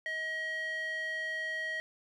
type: tone with band-pass filter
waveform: square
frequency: 634 Hz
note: D#5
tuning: 32 cents sharp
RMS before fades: -36 dBFS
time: 0.06-1.8 s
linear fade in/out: 0 ms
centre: 2100 Hz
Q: 4.5
effects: none